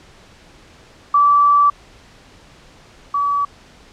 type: tone pair in turn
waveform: sine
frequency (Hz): 1158 / 1143.4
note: D6 / D6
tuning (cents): -25 / -47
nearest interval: unison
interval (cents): 22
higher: first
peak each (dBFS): -9 / -15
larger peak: first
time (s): 1.14-1.7 / 3.14-3.45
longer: first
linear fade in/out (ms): 5
effects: pink hiss -46 dBFS RMS until 3.92 s + low-pass 6000 Hz 12 dB/octave